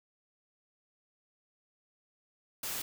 white noise, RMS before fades -37 dBFS, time 2.63-2.82 s, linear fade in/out 5 ms, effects none

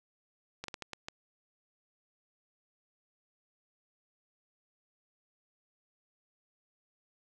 slowing click train, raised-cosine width 0.2 ms, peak -22 dBFS, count 6, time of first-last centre 0.64-1.085 s, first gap 43 ms, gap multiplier 1.37, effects none

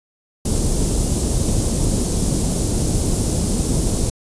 pink band-stop noise, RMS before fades -18 dBFS, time 0.45-4.1 s, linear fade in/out 5 ms, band 370 to 9000 Hz, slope 12 dB/octave, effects resampled to 22050 Hz

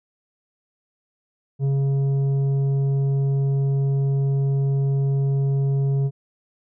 sine tone with tanh clipping, 137.7 Hz, C#3, 11 cents flat, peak -19 dBFS, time 1.59-6.11 s, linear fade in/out 50 ms, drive 7 dB, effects none

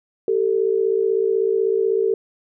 sine tone pair together, 389.4 / 445.5 Hz, G4 / A4, -12 / +22 cents, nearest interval major second, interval 234 cents, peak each -19 dBFS, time 0.28-2.14 s, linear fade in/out 2 ms, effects none

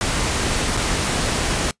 pink noise with dropouts, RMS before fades -21 dBFS, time 0.01-1.71 s, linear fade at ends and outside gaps 1 ms, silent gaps 0.769-0.773 s, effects noise-tail reverb RT60 0.1 s tail -22 dB re dry + resampled to 22050 Hz

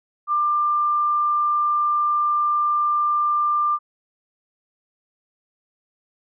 sine tone, 1191 Hz, D6, 24 cents sharp, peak -17 dBFS, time 0.27-3.79 s, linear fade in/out 50 ms, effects none

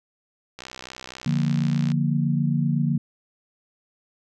click train, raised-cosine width 0.2 ms, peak -19 dBFS, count 86, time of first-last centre 0.59-1.918 s, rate 64 Hz
sine chord, Bb major, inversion first, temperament equal, 146.83 / 174.61 / 233.1 Hz, D3 / F3 / Bb3, 0 / 0 / 0 cents, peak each -22 / -25 / -25 dBFS, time 1.26-2.98 s, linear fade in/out 5 ms
effects none

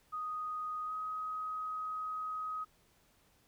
sine tone with pitch glide, 1244.5 to 1261.1 Hz, D#6 to D#6, 0 to +23 cents, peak -36 dBFS, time 0.12-2.65 s, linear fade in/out 20 ms, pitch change +23 cents, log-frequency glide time 0.86-0.92 s, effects pink hiss -69 dBFS RMS until 3.47 s

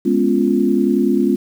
sine chord, C# dominant seventh, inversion second, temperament equal, 207.7 / 246.9 / 277.2 / 349.2 Hz, G#3 / B3 / C#4 / E#4, 0 / 0 / 0 / 0 cents, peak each -18 dBFS, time 0.05-1.36 s, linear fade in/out 10 ms, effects 7-bit

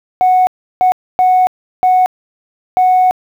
sine tone bursts at uneven times, 738 Hz, F#5, 5 cents flat, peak -5 dBFS, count 5, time 0.21-0.47 / 0.81-0.92 / 1.19-1.47 / 1.83-2.06 / 2.77-3.11 s, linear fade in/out 0 ms, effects tanh soft clip ceiling -4 dBFS + 7-bit

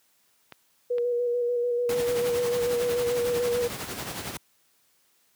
clicks, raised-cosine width 0.3 ms, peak -25 dBFS, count 5, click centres 0.523 / 0.983 / 2.197 / 2.932 / 2.993 s
sine tone with vibrato, 483.1 Hz, B4, 38 cents flat, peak -23 dBFS, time 0.9-3.68 s, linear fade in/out 10 ms, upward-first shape square, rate 6.8 Hz, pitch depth 18 cents each way
pink noise with tremolo, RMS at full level -32 dBFS, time 1.89-4.37 s, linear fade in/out 2 ms, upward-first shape sine, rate 11 Hz, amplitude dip 50%
effects white hiss -66 dBFS RMS until 5.35 s + high-pass 100 Hz 12 dB/octave

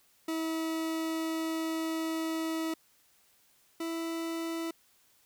40% pulse tone pair in turn, 322.7 / 329.7 Hz, E4 / E4, -37 / 0 cents, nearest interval unison, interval 37 cents, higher second, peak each -30 / -32 dBFS, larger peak first, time 0.28-2.74 / 3.8-4.71 s, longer first, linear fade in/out 5 ms, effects white hiss -66 dBFS RMS until 5.25 s

